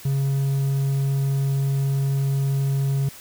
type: tone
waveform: triangle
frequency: 137.3 Hz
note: C#3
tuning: 16 cents flat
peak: -17 dBFS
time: 0.05-3.09 s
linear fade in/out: 5 ms
effects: white hiss -43 dBFS RMS until 3.2 s